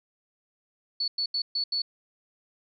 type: tone bursts at uneven times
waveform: sine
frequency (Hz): 4435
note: C#8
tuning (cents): 0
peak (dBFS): -25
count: 5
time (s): 1-1.08 / 1.18-1.26 / 1.34-1.42 / 1.55-1.64 / 1.72-1.82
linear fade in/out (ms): 5
effects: none